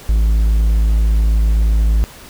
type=tone; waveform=triangle; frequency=54.2 Hz; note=A1; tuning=25 cents flat; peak=-8 dBFS; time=0.09-2.04 s; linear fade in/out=0 ms; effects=pink hiss -38 dBFS RMS until 2.29 s